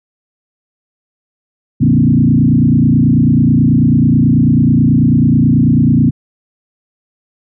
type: tone with frequency modulation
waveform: sine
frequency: 192.6 Hz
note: G3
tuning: 30 cents flat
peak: -6 dBFS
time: 1.8-6.11 s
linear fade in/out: 20 ms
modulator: 29.2 Hz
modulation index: 2.8
effects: none